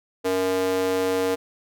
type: tone with high-pass filter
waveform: square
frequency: 93.4 Hz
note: F#2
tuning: 17 cents sharp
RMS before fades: -23 dBFS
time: 0.24-1.36 s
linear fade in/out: 20 ms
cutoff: 400 Hz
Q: 4.9
effects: none